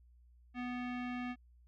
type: tone with low-pass filter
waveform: square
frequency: 246.9 Hz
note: B3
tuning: in tune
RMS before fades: -40 dBFS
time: 0.54-1.36 s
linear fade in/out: 50 ms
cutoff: 2400 Hz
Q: 2.3
effects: added 60 Hz sine -60 dBFS peak until 1.67 s